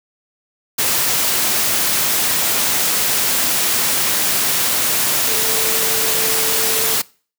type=tone in noise; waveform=sine; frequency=445.2 Hz; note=A4; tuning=20 cents sharp; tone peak=-26 dBFS; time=5.28-6.95 s; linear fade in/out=10 ms; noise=white; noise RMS=-17 dBFS; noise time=0.78-7.02 s; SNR=-12 dB; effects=noise-tail reverb RT60 0.4 s tail -23 dB re dry + high-pass 100 Hz 12 dB/octave